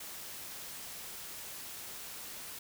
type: noise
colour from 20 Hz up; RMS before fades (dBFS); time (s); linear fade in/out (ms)
white; -45; 0-2.59; 5
effects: none